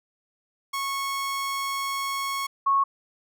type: tone pair in turn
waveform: sawtooth / sine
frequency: 1100 / 1100 Hz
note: C#6 / C#6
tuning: -14 / -14 cents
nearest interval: unison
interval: 0 cents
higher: neither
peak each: -23 / -18 dBFS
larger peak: second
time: 0.73-2.47 / 2.66-2.84 s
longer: first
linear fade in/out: 10 ms
effects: none